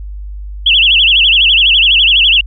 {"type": "tone with vibrato", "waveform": "sine", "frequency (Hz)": 3000, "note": "F#7", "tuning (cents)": 23, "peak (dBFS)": -5, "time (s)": [0.66, 2.41], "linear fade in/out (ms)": 5, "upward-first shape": "sine", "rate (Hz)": 12, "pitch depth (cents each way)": 220, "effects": ["added 50 Hz sine -22 dBFS peak until 2.46 s"]}